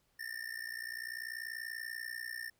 square tone with amplitude modulation, 1804 Hz, A6, 43 cents sharp, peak -37 dBFS, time 0.19-2.5 s, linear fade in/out 10 ms, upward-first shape sine, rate 60.4 Hz, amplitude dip 90%, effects pink hiss -75 dBFS RMS until 2.59 s

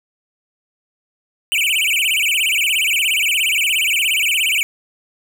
square tone with vibrato, 2637 Hz, E7, in tune, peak -15 dBFS, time 1.52-4.63 s, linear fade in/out 0 ms, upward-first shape sine, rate 17 Hz, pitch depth 280 cents each way, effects none

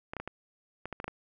clicks, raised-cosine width 0.5 ms, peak -22 dBFS, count 9, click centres 0.135 / 0.167 / 0.2 / 0.276 / 0.856 / 0.927 / 1.001 / 1.043 / 1.08 s, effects none

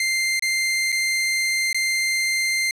sawtooth tone with dropouts, 2092 Hz, C7, 1 cent flat, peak -16 dBFS, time 0-2.71 s, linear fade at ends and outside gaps 2 ms, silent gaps 0.395-0.423 / 0.92-0.925 / 1.729-1.745 s, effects low-pass 11000 Hz 12 dB/octave

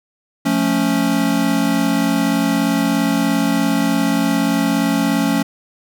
square chord, F augmented, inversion none, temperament equal with one note detuned, 176.75 / 220 / 277.2 Hz, F3 / A3 / C#4, +21 / 0 / 0 cents, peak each -22 / -20 / -18 dBFS, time 0.45-5.43 s, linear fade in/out 10 ms, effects none

